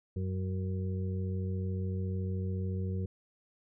harmonic tone, 93.8 Hz, F#2, 24 cents sharp, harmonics 1 / 2 / 4 / 5, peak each -32 / -38 / -44 / -46 dBFS, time 0.16-3.06 s, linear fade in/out 5 ms, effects none

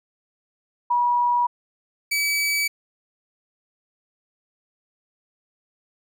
sine / sawtooth tone pair in turn, 967 / 2290 Hz, B5 / D7, -37 / -44 cents, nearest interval octave + minor third, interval 1493 cents, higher second, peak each -17 dBFS, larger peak neither, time 0.9-1.47 / 2.11-2.68 s, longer neither, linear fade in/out 10 ms, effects none

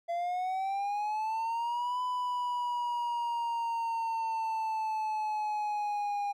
triangle linear two-way sweep, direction up then down, 678 to 1000 to 810 Hz, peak -28 dBFS, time 0.08-6.33 s, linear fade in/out 20 ms, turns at 2.01 s, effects none

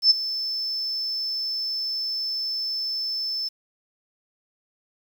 sine tone with ADSR envelope, 5274 Hz, E8, in tune, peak -10 dBFS, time 0.02-3.49 s, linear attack 85 ms, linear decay 17 ms, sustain -15 dB, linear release 13 ms, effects 8-bit

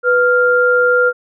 sine tone pair together, 493.9 / 1397 Hz, B4 / F6, 0 / 0 cents, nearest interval octave + tritone, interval 1800 cents, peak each -12 dBFS, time 0.03-1.13 s, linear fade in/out 50 ms, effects none

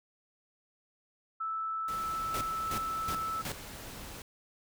sine tone, 1315 Hz, E6, 5 cents flat, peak -32 dBFS, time 1.4-3.42 s, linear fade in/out 10 ms
pink noise, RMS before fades -45 dBFS, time 1.88-4.22 s, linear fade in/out 2 ms
pink noise bursts, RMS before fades -37 dBFS, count 4, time 2.34-3.52 s, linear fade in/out 2 ms, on 70 ms, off 300 ms
effects none

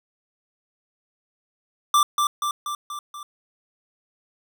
square tone with echo, 1178 Hz, D6, 5 cents sharp, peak -15 dBFS, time 1.94-2.03 s, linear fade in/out 2 ms, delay 240 ms, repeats 5, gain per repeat -4 dB, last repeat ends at 3.23 s, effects none

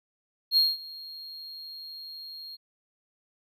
triangle tone with ADSR envelope, 4252 Hz, C8, 27 cents sharp, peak -16 dBFS, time 0.51-2.57 s, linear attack 59 ms, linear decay 200 ms, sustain -22 dB, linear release 26 ms, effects none

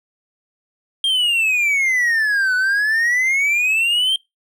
triangle exponential two-way sweep, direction down then up, 3230 to 1480 to 3182 Hz, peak -13 dBFS, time 1.04-4.16 s, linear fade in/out 2 ms, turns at 2.55 s, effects noise-tail reverb RT60 0.2 s tail -24 dB re dry

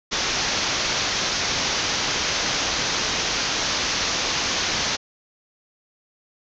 white low-pass noise, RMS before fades -24 dBFS, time 0.11-4.97 s, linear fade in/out 20 ms, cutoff 6500 Hz, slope 96 dB/octave, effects none

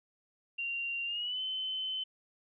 sine tone with pitch glide, 2768 to 3054 Hz, F7 to G7, -16 to -46 cents, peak -33 dBFS, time 0.58-2.04 s, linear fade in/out 10 ms, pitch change +170 cents, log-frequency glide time 1.05-1.41 s, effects none

